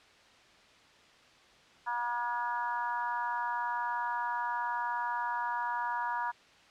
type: harmonic tone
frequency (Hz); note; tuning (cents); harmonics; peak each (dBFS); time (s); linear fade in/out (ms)
239.9; A#3; +50; 3 / 4 / 5 / 6 / 7; -44 / -32 / -42 / -40 / -41; 1.86-6.32; 20
effects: white hiss -59 dBFS RMS until 6.7 s + low-pass 4000 Hz 12 dB/octave